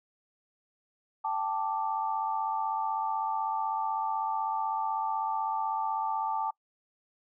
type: chord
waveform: sine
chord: G suspended second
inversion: none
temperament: equal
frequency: 784 / 880 / 1174.7 Hz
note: G5 / A5 / D6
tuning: 0 / 0 / 0 cents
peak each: -35 / -30 / -35 dBFS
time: 1.24-6.51 s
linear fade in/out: 10 ms
effects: noise-tail reverb RT60 0.1 s tail -25 dB re dry